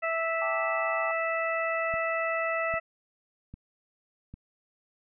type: harmonic tone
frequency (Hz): 657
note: E5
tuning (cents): -6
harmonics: 1 / 2 / 3 / 4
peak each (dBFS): -30 / -32 / -32 / -36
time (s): 0.02-2.8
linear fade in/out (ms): 20
type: chord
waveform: sine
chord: G suspended second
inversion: none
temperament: equal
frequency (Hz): 784 / 880 / 1174.7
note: G5 / A5 / D6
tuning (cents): 0 / 0 / 0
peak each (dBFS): -38 / -39 / -36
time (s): 0.41-1.12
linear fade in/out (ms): 10
type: click train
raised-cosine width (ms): 5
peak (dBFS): -30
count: 4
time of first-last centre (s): 1.94-4.34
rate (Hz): 1.25
effects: none